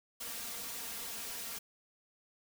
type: noise with comb filter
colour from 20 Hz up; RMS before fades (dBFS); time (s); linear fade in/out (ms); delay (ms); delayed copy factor
white; -42; 0.2-1.59; 10; 4.3; +0.8
effects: none